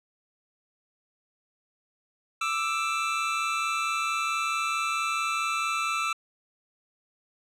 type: tone pair together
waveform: 25% pulse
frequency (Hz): 1179.5 / 1324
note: D6 / E6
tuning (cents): +7 / +7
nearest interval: major second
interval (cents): 200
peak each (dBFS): -28 / -23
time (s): 2.41-6.13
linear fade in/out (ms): 5
effects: low-pass 7000 Hz 12 dB/octave